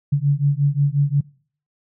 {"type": "beating tone pair", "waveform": "sine", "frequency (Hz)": [140, 145.6], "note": ["C#3", "D3"], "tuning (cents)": [18, -15], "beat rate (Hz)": 5.6, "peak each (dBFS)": -18, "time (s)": [0.12, 1.21], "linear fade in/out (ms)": 10, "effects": ["noise-tail reverb RT60 0.5 s tail -24 dB re dry"]}